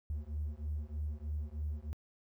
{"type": "beating tone pair", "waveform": "triangle", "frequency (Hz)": [73.42, 76.62], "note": ["D2", "D#2"], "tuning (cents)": [0, -26], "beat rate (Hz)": 3.2, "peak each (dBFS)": [-36, -36], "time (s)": [0.1, 1.93], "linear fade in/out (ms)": 0, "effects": ["tanh soft clip ceiling -30 dBFS", "12-bit"]}